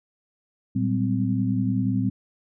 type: tone cluster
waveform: sine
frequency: 114.2 / 191.9 / 202.5 / 257.9 Hz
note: A#2 / G3 / G#3 / C4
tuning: -35 / -37 / -43 / -25 cents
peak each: -25 / -26 / -32 / -25 dBFS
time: 0.75-2.1 s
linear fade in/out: 10 ms
effects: none